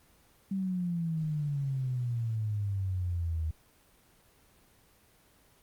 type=exponential sweep; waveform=sine; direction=down; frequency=196 to 77.78 Hz; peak=-29 dBFS; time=0.51-3.51 s; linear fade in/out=5 ms; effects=pink hiss -63 dBFS RMS until 5.62 s + Opus 24 kbps